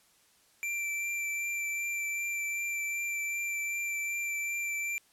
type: tone with vibrato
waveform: square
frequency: 2349 Hz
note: D7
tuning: in tune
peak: -32 dBFS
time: 0.63-4.98 s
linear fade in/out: 0 ms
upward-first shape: triangle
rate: 2.6 Hz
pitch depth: 15 cents each way
effects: white hiss -65 dBFS RMS until 5.12 s + low-pass 12000 Hz 12 dB/octave